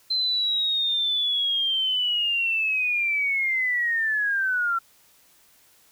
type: linear sweep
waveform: sine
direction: down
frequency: 4104 to 1347 Hz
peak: -21 dBFS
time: 0.1-4.79 s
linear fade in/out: 10 ms
effects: white hiss -58 dBFS RMS until 5.91 s